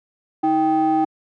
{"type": "ring-modulated tone", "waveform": "triangle", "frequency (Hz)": 233.1, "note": "A#3", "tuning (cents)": 0, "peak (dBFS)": -10, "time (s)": [0.43, 1.05], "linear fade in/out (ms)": 10, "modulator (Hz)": 551, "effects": ["high-pass 150 Hz 12 dB/octave"]}